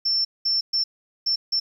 sine tone bursts at uneven times, 5380 Hz, E8, 34 cents sharp, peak -19 dBFS, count 5, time 0.05-0.25 / 0.45-0.61 / 0.73-0.84 / 1.26-1.36 / 1.52-1.6 s, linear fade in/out 10 ms, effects 9-bit

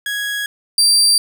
30% pulse tone pair in turn, 1661.2 / 4699 Hz, G#6 / D8, 0 / 0 cents, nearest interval octave + tritone, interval 1800 cents, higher second, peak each -17 / -7 dBFS, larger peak second, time 0.06-0.46 / 0.78-1.18 s, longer neither, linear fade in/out 2 ms, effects none

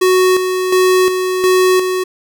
square tone with tremolo, 370 Hz, F#4, in tune, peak -9 dBFS, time 0.01-2.04 s, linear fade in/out 10 ms, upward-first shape square, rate 1.4 Hz, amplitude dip 50%, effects none

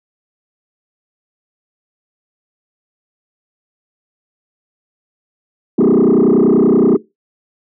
sine tone with frequency modulation, 311.1 Hz, D#4, in tune, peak -5 dBFS, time 5.78-6.97 s, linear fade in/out 10 ms, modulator 30.6 Hz, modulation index 3.6, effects noise-tail reverb RT60 0.2 s tail -20 dB re dry + tanh soft clip ceiling -6 dBFS

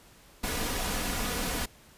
pink noise with comb filter, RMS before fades -31 dBFS, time 0.43-1.66 s, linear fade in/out 10 ms, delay 4.1 ms, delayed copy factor +0.5, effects pink hiss -56 dBFS RMS until 1.97 s + resampled to 32000 Hz

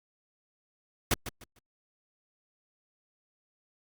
pink noise with echo, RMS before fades -25 dBFS, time 1.11-1.14 s, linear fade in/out 2 ms, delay 150 ms, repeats 3, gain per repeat -12 dB, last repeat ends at 1.59 s, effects Opus 48 kbps

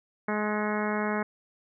harmonic tone with a mistuned harmonic, 210.8 Hz, G#3, 26 cents sharp, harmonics 1 / 2 / 3 / 4 / 5 / 6 / 7 / 8 / 9 / 10, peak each -30 / -33 / -35 / -36 / -37 / -38 / -38 / -39 / -40 / -40 dBFS, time 0.28-1.23 s, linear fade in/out 5 ms, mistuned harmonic 10, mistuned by +51 cents, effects none

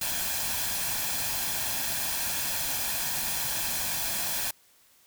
white noise with comb filter, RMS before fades -30 dBFS, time 0.01-4.51 s, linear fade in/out 5 ms, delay 1.2 ms, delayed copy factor +0.55, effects white hiss -61 dBFS RMS until 5.06 s

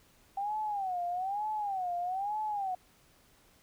sine tone with vibrato, 776 Hz, G5, 18 cents flat, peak -31 dBFS, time 0.37-2.75 s, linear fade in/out 5 ms, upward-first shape sine, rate 1.1 Hz, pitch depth 180 cents each way, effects pink hiss -64 dBFS RMS until 3.62 s

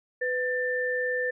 sine tone pair together, 500 / 1781.8 Hz, B4 / A6, +21 / +21 cents, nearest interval octave + minor seventh, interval 2200 cents, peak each -28 dBFS, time 0.21-1.31 s, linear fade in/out 10 ms, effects none

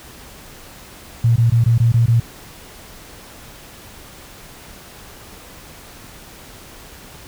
sine tone bursts, 116.54 Hz, A#2, in tune, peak -10 dBFS, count 7, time 1.24-2.2 s, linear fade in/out 5 ms, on 120 ms, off 20 ms, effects pink hiss -40 dBFS RMS until 7.27 s

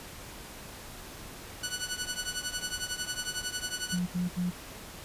10% pulse tone with tremolo, 1480 Hz, F#6, in tune, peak -21 dBFS, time 1.63-3.99 s, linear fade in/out 5 ms, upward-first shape triangle, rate 11 Hz, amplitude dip 90%
sine tone bursts, 178.4 Hz, F3, 37 cents sharp, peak -27 dBFS, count 3, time 3.92-4.512 s, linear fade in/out 20 ms, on 150 ms, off 71 ms
effects pink hiss -45 dBFS RMS until 5.04 s + resampled to 32000 Hz

